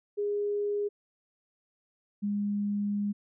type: tone pair in turn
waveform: sine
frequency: 410.8 / 204.5 Hz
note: G#4 / G#3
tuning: -19 / -26 cents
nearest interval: octave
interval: 1207 cents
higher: first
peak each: -27 dBFS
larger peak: neither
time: 0.17-0.89 / 2.22-3.13 s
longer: second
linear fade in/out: 20 ms
effects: none